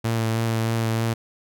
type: tone with vibrato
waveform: sawtooth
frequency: 113.4 Hz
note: A#2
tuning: 47 cents flat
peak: -17 dBFS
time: 0.04-1.14 s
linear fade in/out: 10 ms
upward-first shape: sine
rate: 3.2 Hz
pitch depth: 19 cents each way
effects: none